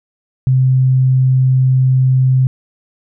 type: tone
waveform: sine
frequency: 130 Hz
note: C3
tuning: 11 cents flat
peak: -8 dBFS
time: 0.47-2.47 s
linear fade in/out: 0 ms
effects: none